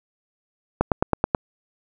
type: click train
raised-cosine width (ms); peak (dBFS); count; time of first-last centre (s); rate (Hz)
1; -3; 6; 0.81-1.348; 9.29
effects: none